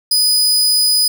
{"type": "tone", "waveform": "sawtooth", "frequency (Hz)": 4978, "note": "D#8", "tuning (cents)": 0, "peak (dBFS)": -8, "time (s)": [0.11, 1.08], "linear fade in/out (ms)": 5, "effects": []}